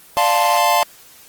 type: chord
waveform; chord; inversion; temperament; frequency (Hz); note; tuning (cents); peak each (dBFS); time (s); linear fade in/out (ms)
square; D minor seventh; none; equal; 587.3 / 698.5 / 880 / 1046.5; D5 / F5 / A5 / C6; 0 / 0 / 0 / 0; -23 / -18 / -18 / -20; 0.17-0.83; 0
effects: white hiss -45 dBFS RMS until 1.28 s + Opus 24 kbps